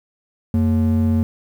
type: ring-modulated tone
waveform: triangle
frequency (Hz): 159.3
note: D#3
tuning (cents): +41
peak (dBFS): -9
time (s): 0.54-1.23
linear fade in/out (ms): 0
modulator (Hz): 69.5
effects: 8-bit